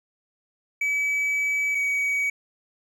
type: tone pair in turn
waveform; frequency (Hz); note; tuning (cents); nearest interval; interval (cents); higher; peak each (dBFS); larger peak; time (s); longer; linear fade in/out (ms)
triangle; 2288 / 2264; D7 / C#7; -46 / +36; unison; 18; first; -20; neither; 0.81-1.75 / 1.75-2.3; first; 5
effects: none